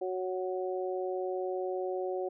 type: harmonic tone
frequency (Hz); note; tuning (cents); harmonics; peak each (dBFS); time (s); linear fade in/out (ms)
185; F#3; 0; 2 / 3 / 4; -33 / -37 / -39; 0.01-2.29; 10
effects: none